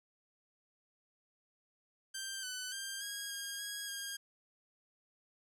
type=tone with pitch steps; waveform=10% pulse; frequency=1574 / 1502 / 1588 / 1639 / 1622 / 1649 / 1618 Hz; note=G6 / F#6 / G6 / G#6 / G#6 / G#6 / G#6; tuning=+7 / +26 / +22 / -23 / -41 / -13 / -46 cents; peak=-31 dBFS; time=2.14-4.17 s; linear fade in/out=10 ms; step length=290 ms; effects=none